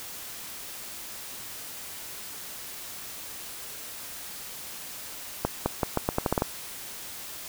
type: accelerating click train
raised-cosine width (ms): 1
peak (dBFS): -9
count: 10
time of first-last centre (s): 5.45-6.421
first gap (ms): 210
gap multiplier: 0.82
effects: white hiss -40 dBFS RMS until 7.48 s